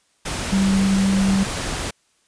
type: tone in noise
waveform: sine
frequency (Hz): 194.2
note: G3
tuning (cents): -16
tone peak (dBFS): -15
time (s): 0.52-1.44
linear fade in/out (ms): 10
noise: pink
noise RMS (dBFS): -26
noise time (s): 0.25-1.91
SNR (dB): +8
effects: white hiss -63 dBFS RMS until 2.27 s + resampled to 22050 Hz